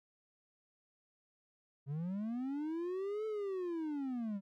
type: linear two-way sweep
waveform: triangle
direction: up then down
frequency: 133.3 to 440 to 190.6 Hz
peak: -34 dBFS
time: 1.86-4.41 s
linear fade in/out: 50 ms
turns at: 3.26 s
effects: none